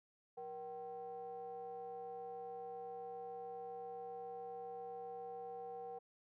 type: ring-modulated tone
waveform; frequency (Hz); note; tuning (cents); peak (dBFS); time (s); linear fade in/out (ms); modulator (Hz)
triangle; 146.83; D3; 0; -40; 0.37-5.99; 10; 621
effects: none